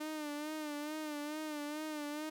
sawtooth tone with vibrato, 301.6 Hz, D4, 46 cents sharp, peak -35 dBFS, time 0-2.3 s, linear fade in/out 10 ms, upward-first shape sine, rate 2.3 Hz, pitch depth 57 cents each way, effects none

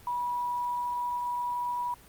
sine tone with quantisation, 973 Hz, B5, 26 cents flat, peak -28 dBFS, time 0.07-1.94 s, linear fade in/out 2 ms, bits 9, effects pink hiss -54 dBFS RMS until 2.08 s + Opus 32 kbps

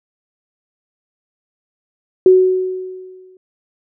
sine tone with exponential decay, 371.7 Hz, F#4, 8 cents sharp, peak -3 dBFS, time 2.26-3.37 s, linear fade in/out 2 ms, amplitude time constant 240 ms, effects none

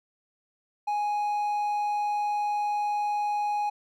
triangle tone, 830.6 Hz, G#5, in tune, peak -23 dBFS, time 0.87-3.7 s, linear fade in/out 10 ms, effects none

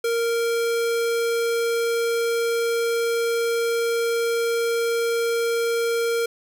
square tone, 464.6 Hz, A#4, 6 cents flat, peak -21 dBFS, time 0.04-6.26 s, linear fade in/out 5 ms, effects none

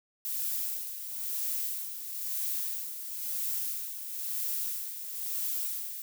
violet noise with tremolo, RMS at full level -32 dBFS, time 0.25-6.02 s, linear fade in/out 0 ms, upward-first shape sine, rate 1 Hz, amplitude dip 60%, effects none

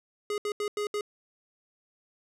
square tone bursts at uneven times, 415.3 Hz, G#4, in tune, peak -29 dBFS, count 5, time 0.3-0.38 / 0.45-0.52 / 0.6-0.68 / 0.77-0.87 / 0.94-1.01 s, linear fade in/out 2 ms, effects low-pass 10000 Hz 12 dB/octave

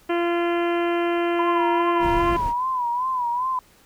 harmonic tone, 344 Hz, F4, 26 cents flat, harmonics 1 / 2 / 3 / 4 / 5 / 6 / 7 / 8 / 9, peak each -21 / -27 / -31 / -33 / -35 / -37 / -38 / -39 / -40 dBFS, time 0.09-2.37 s, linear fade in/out 10 ms
sine tone with vibrato, 994 Hz, B5, 11 cents sharp, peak -21 dBFS, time 1.39-3.59 s, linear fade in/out 2 ms, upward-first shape sine, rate 2.5 Hz, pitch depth 89 cents each way
brown noise, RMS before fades -29 dBFS, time 1.99-2.54 s, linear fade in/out 50 ms
effects pink hiss -55 dBFS RMS until 3.85 s

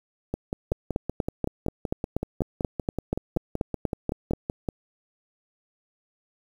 two click trains, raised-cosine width 2 ms, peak -14 / -11 dBFS, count 24 / 16, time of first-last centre 0.34-4.688 / 0.72-4.334 s, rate 5.29 / 4.15 Hz, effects 8-bit

